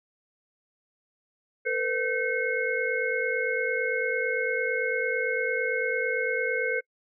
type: tone cluster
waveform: sine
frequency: 456.1 / 505 / 1540 / 2170 Hz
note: A#4 / B4 / G6 / C#7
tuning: -38 / +39 / -31 / -37 cents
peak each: -30 dBFS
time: 1.65-6.81 s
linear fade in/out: 20 ms
effects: noise-tail reverb RT60 0.1 s tail -26 dB re dry